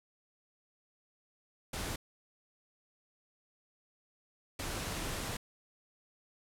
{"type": "noise bursts at uneven times", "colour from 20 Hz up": "pink", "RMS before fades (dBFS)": -38, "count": 2, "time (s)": [[1.73, 1.96], [4.59, 5.37]], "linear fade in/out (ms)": 5, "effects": ["low-pass 12000 Hz 12 dB/octave"]}